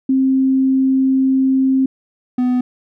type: tone pair in turn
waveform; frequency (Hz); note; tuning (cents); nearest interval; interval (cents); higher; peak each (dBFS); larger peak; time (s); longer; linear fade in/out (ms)
sine / triangle; 264.8 / 249.9; C4 / B3; +21 / +21; minor second; 100; first; -11; neither; 0.09-1.86 / 2.38-2.61; first; 5
effects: none